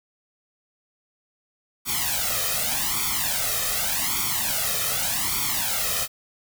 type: noise with flanger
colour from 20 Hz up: white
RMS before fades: -25 dBFS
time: 1.85-6.08 s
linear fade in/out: 50 ms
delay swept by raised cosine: 0.88 to 1.62 ms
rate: 0.85 Hz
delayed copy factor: +1
effects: none